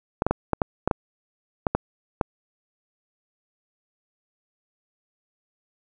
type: clicks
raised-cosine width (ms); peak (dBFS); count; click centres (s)
1; -6; 10; 0.221 / 0.266 / 0.31 / 0.533 / 0.618 / 0.876 / 0.912 / 1.668 / 1.75 / 2.212
effects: none